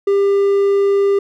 triangle tone, 398.4 Hz, G4, 28 cents sharp, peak -9 dBFS, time 0.07-1.19 s, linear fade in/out 5 ms, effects none

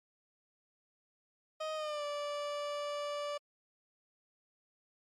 30% pulse tone with pitch glide, 625 to 583.1 Hz, D#5 to D5, +8 to -13 cents, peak -33 dBFS, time 1.6-3.38 s, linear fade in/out 10 ms, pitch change -121 cents, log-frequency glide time 1.75-2.04 s, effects low-pass 6000 Hz 12 dB/octave + MP3 64 kbps

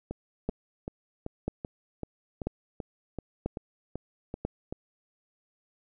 two click trains, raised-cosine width 2 ms, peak -21 / -16 dBFS, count 13 / 5, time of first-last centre 0.11-4.725 / 0.49-4.45 s, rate 2.6 / 1.01 Hz, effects none

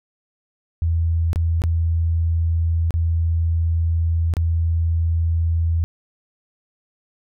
sine tone with dropouts, 82.8 Hz, E2, 8 cents sharp, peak -16 dBFS, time 0.82-5.84 s, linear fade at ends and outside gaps 0 ms, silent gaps 1.331-1.359 / 1.619-1.638 / 2.907-2.94 / 4.338-4.368 s, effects none

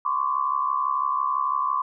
sine tone cluster, 1023 / 1095 / 1161 Hz, C6 / C#6 / D6, -39 / -22 / -20 cents, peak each -26 dBFS, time 0.05-1.82 s, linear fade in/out 5 ms, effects none

